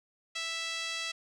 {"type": "tone with band-pass filter", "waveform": "5% pulse", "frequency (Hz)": 659.3, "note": "E5", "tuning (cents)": 0, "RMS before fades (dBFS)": -36, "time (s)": [0.35, 1.12], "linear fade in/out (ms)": 10, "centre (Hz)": 2800, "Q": 1, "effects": []}